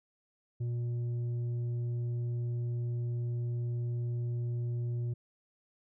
sine tone with tanh clipping, 119.7 Hz, A#2, 46 cents sharp, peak -32 dBFS, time 0.6-5.14 s, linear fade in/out 10 ms, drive 5 dB, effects none

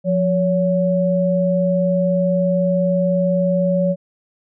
sine tone pair together, 177.11 / 563 Hz, F3 / C#5, +25 / +27 cents, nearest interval octave + minor sixth, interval 2002 cents, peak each -17 dBFS, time 0.04-3.96 s, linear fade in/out 50 ms, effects none

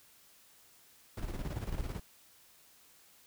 brown noise with tremolo, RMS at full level -36 dBFS, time 1.17-2 s, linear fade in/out 5 ms, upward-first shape square, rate 18 Hz, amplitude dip 55%, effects white hiss -62 dBFS RMS until 3.26 s

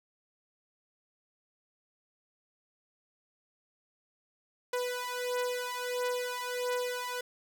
sawtooth beating tone pair, 493.9 / 495.4 Hz, B4 / B4, 0 / +5 cents, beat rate 1.5 Hz, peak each -31 dBFS, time 4.73-7.21 s, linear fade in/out 5 ms, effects none

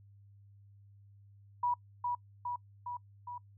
sine tone with echo, 972 Hz, B5, 28 cents flat, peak -28 dBFS, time 1.63-1.74 s, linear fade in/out 5 ms, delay 410 ms, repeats 4, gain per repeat -3 dB, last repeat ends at 3.38 s, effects noise-tail reverb RT60 0.1 s tail -26 dB re dry + added 100 Hz sine -56 dBFS peak until 3.57 s

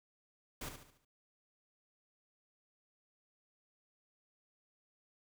pink noise with echo, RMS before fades -43 dBFS, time 0.61-0.69 s, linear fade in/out 5 ms, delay 72 ms, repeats 5, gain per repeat -7 dB, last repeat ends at 1.05 s, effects none

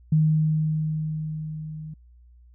sine tone with level ramp, 155.56 Hz, D#3, in tune, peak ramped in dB -15 to -34 dBFS, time 0.12-1.94 s, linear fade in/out 5 ms, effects added 60 Hz sine -49 dBFS peak until 2.54 s

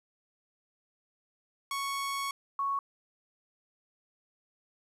sawtooth / sine tone pair in turn, 1108.7 / 1108.7 Hz, C#6 / C#6, 0 / 0 cents, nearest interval unison, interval 0 cents, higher neither, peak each -28 dBFS, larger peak neither, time 1.71-2.31 / 2.59-2.79 s, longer first, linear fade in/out 2 ms, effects resampled to 32000 Hz + 11-bit

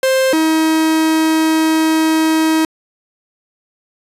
45% pulse tone pair in turn, 526 / 318 Hz, C5 / D#4, +9 / +38 cents, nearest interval major sixth, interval 871 cents, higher first, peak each -11 dBFS, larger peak neither, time 0.03-0.33 / 0.33-2.65 s, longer second, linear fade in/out 2 ms, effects resampled to 32000 Hz + 8-bit

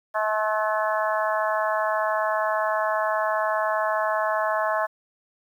harmonic tone with a mistuned harmonic, 214.9 Hz, A3, 41 cents flat, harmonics 3 / 4 / 5 / 6 / 7 / 8, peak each -25 / -29 / -27 / -33 / -33 / -31 dBFS, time 0.14-4.87 s, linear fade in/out 20 ms, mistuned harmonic 6, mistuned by +18 cents, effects 9-bit

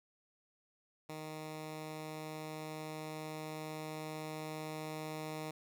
10% pulse tone with level ramp, 155.56 Hz, D#3, in tune, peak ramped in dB -35 to -32 dBFS, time 1.09-5.51 s, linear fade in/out 5 ms, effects none

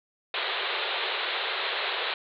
white band-pass noise, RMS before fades -30 dBFS, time 0.34-2.14 s, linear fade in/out 2 ms, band 360 to 4100 Hz, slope 96 dB/octave, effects none

